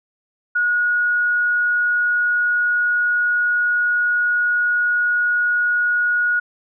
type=tone; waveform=sine; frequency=1450 Hz; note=F#6; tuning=35 cents flat; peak=-15 dBFS; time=0.55-6.4 s; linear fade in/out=10 ms; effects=none